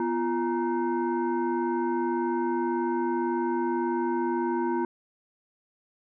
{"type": "tone with frequency modulation", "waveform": "sine", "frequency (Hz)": 345.1, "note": "F4", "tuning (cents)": -21, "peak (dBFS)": -24, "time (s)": [0, 4.85], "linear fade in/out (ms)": 2, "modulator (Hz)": 592, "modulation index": 1.1, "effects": []}